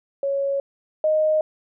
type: tone pair in turn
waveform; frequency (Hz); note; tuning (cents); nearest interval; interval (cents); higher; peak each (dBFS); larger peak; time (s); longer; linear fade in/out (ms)
sine; 554.4 / 620.3; C#5 / D#5; 0 / -5; major second; 195; second; -20 / -16; second; 0.23-0.6 / 1.04-1.41; neither; 2
effects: none